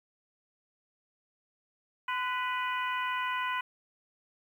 harmonic tone with a mistuned harmonic, 493.9 Hz, B4, in tune, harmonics 2 / 3 / 4 / 5 / 6, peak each -32 / -36 / -38 / -40 / -42 dBFS, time 2.08-3.61 s, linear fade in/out 5 ms, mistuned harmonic 2, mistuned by +47 cents, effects 10-bit

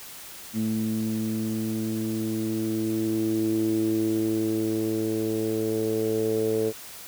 10% pulse tone with low-pass filter sweep, 110 Hz, A2, in tune, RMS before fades -26 dBFS, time 0.53-6.73 s, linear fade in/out 50 ms, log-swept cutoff 240 to 450 Hz, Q 5.5, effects white hiss -42 dBFS RMS until 7.07 s

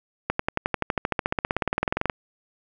accelerating click train, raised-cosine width 0.5 ms, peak -7 dBFS, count 29, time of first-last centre 0.3-2.098 s, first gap 94 ms, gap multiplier 0.97, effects none

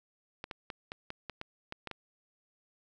clicks, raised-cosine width 0.3 ms, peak -23 dBFS, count 10, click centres 0.441 / 0.512 / 0.702 / 0.919 / 1.104 / 1.297 / 1.414 / 1.724 / 1.873 / 1.913 s, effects none

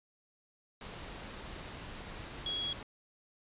sine tone in noise, 3322 Hz, G#7, in tune, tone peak -33 dBFS, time 2.46-2.73 s, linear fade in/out 2 ms, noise pink, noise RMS -45 dBFS, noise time 0.81-2.83 s, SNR +9 dB, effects resampled to 8000 Hz

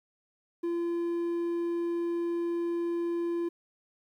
triangle tone, 341.8 Hz, F4, 37 cents flat, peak -26 dBFS, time 0.63-3.49 s, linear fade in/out 10 ms, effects 11-bit

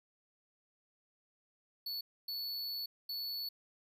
square tone bursts at uneven times, 4435 Hz, C#8, in tune, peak -38 dBFS, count 3, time 1.86-2.01 / 2.28-2.86 / 3.09-3.49 s, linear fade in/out 5 ms, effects none

